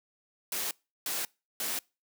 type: noise bursts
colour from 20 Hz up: white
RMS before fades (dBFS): -33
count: 3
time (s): 0.52-1.79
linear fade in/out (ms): 2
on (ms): 190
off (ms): 350
effects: noise-tail reverb RT60 0.3 s tail -26 dB re dry + high-pass 200 Hz 12 dB/octave